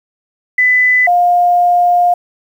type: tone pair in turn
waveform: sine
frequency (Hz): 2000 / 707.1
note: B6 / F5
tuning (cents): +21 / +21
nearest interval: octave + tritone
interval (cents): 1800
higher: first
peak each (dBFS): -7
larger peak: neither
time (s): 0.58-1.07 / 1.07-2.14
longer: second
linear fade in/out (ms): 5
effects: 7-bit